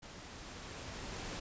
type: noise with level ramp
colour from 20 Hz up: pink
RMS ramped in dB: -51 to -42 dBFS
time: 0.02-1.4 s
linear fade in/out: 10 ms
effects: resampled to 16000 Hz